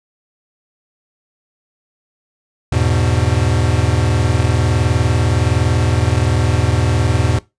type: chord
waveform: square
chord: E major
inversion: none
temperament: equal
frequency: 82.41 / 103.83 / 123.47 Hz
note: E2 / G#2 / B2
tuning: 0 / 0 / 0 cents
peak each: -18 dBFS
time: 2.72-7.39 s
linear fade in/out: 5 ms
effects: noise-tail reverb RT60 0.2 s tail -19 dB re dry + resampled to 22050 Hz